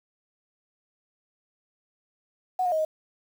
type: tone with pitch steps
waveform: sine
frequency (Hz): 739 / 716 / 631 / 625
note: F#5 / F5 / D#5 / D#5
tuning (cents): -2 / +43 / +24 / +8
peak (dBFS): -22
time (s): 2.59-2.85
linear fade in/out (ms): 5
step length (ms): 65
effects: 8-bit